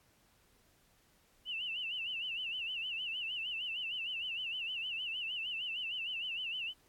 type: tone with vibrato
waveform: sine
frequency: 2832 Hz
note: F7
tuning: 23 cents sharp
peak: -36 dBFS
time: 1.45-6.74 s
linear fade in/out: 50 ms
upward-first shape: sine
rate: 6.5 Hz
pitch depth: 130 cents each way
effects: pink hiss -69 dBFS RMS until 6.88 s + AAC 64 kbps